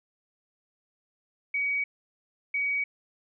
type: tone pair in turn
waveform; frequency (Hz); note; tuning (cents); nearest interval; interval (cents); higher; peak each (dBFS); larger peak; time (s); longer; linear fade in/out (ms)
sine; 2261 / 2261; C#7 / C#7; +34 / +34; unison; 0; neither; -25; neither; 1.54-1.84 / 2.54-2.84; neither; 5
effects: none